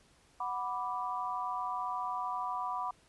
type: chord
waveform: sine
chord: B minor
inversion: second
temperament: equal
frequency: 740 / 987.8 / 1174.7 Hz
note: F#5 / B5 / D6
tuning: 0 / 0 / 0 cents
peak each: -39 / -36 / -38 dBFS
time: 0.4-2.91 s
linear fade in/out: 5 ms
effects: pink hiss -65 dBFS RMS until 3.08 s + resampled to 24000 Hz